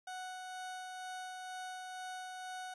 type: tone with tremolo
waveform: 30% pulse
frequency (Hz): 740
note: F#5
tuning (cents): 0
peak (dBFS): -39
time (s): 0.07-2.74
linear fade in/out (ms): 5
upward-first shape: sine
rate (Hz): 2.1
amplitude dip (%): 25
effects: resampled to 24000 Hz